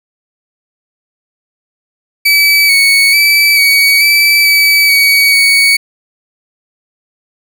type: tone with pitch steps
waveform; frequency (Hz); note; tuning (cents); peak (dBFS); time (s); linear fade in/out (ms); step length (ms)
30% pulse; 2295 / 2223 / 2308 / 2253 / 2312 / 2292 / 2256 / 2236; D7 / C#7 / D7 / C#7 / D7 / D7 / C#7 / C#7; -40 / +4 / -31 / +28 / -28 / -43 / +30 / +14; -3; 2.25-5.77; 10; 440
effects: none